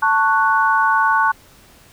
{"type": "chord", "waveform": "sine", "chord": "F# minor", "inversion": "first", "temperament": "just", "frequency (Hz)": [888, 1110, 1480], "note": ["A5", "C#6", "F#6"], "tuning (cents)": [16, 2, 0], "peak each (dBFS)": -17, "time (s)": [0.02, 1.32], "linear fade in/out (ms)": 10, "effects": ["pink hiss -48 dBFS RMS until 1.92 s"]}